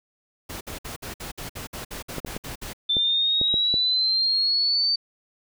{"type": "noise bursts", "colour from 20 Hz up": "pink", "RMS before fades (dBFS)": -35, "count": 13, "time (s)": [0.49, 2.734], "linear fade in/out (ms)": 10, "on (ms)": 120, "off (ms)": 57}
{"type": "clicks", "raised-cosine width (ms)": 2, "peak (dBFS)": -17, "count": 7, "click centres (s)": [2.183, 2.248, 2.365, 2.968, 3.414, 3.541, 3.741]}
{"type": "exponential sweep", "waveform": "sine", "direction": "up", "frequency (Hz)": [3540, 4600], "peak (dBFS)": -19, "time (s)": [2.89, 4.96], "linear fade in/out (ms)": 10}
{"effects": []}